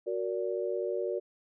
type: chord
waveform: sine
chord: Gb augmented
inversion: none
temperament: equal with one note detuned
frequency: 370 / 466.2 / 577.9 Hz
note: Gb4 / Bb4 / D5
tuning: 0 / 0 / -28 cents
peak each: -33 / -34 / -35 dBFS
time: 0.06-1.2 s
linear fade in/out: 20 ms
effects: none